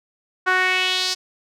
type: tone with band-pass filter sweep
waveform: sawtooth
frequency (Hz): 370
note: F#4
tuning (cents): 0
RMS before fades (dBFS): -20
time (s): 0.46-1.15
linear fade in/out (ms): 20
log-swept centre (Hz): 1400 to 5200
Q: 2.8
effects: none